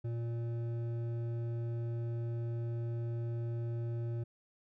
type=tone with hard clipping; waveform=sine; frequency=117.1 Hz; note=A#2; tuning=8 cents sharp; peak=-36 dBFS; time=0.04-4.24 s; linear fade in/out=10 ms; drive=9 dB; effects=none